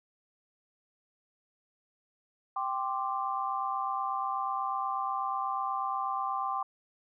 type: chord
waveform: sine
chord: G suspended fourth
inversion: none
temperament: equal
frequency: 784 / 1046.5 / 1174.7 Hz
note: G5 / C6 / D6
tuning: 0 / 0 / 0 cents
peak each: -34 dBFS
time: 2.56-6.63 s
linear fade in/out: 5 ms
effects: none